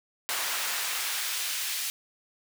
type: noise with high-pass filter sweep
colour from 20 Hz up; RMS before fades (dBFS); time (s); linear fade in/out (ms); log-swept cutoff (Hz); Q
pink; -31; 0.29-1.9; 0; 950 to 2800; 0.7
effects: none